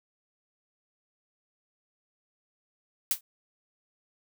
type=noise with exponential decay; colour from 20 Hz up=blue; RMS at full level=-21 dBFS; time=3.11-3.21 s; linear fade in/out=2 ms; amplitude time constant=20 ms; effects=none